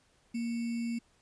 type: tone with sample-and-hold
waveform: sine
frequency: 233.1 Hz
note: A#3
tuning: in tune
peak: -31 dBFS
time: 0.34-0.99 s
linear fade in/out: 10 ms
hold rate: 2450 Hz
effects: pink hiss -68 dBFS RMS until 1.21 s + resampled to 22050 Hz